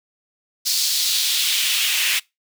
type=noise with high-pass filter sweep; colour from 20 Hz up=pink; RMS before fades=-20 dBFS; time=0.65-2.2 s; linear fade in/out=20 ms; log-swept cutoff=4800 to 2400 Hz; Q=2.3; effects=noise-tail reverb RT60 0.2 s tail -23 dB re dry